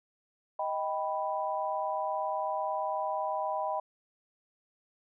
sine chord, Eb augmented, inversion none, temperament equal with one note detuned, 626.2 / 784 / 987.8 Hz, Eb5 / G5 / B5, +11 / 0 / 0 cents, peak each -34 dBFS, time 0.59-3.8 s, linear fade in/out 5 ms, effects none

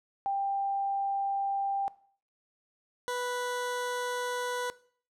sine / 20% pulse tone pair in turn, 791 / 492.7 Hz, G5 / B4, +15 / -4 cents, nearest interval minor sixth, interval 819 cents, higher first, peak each -27 / -26 dBFS, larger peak second, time 0.26-1.88 / 3.08-4.7 s, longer neither, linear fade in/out 0 ms, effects noise-tail reverb RT60 0.5 s tail -19 dB re dry + low-pass 11000 Hz 12 dB/octave

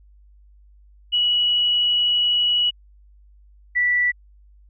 sine tone pair in turn, 2928 / 1962.1 Hz, F#7 / B6, -19 / -12 cents, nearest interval perfect fifth, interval 693 cents, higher first, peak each -16 dBFS, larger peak neither, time 1.12-2.71 / 3.75-4.12 s, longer first, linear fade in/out 20 ms, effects added 50 Hz sine -48 dBFS peak until 4.69 s

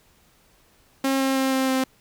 sawtooth tone with pitch steps, 269.4 / 267.5 / 265.7 / 263.9 / 262 Hz, C#4 / C4 / C4 / C4 / C4, -49 / +38 / +27 / +15 / +2 cents, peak -16 dBFS, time 1.04-1.84 s, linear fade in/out 5 ms, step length 160 ms, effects pink hiss -59 dBFS RMS until 2 s

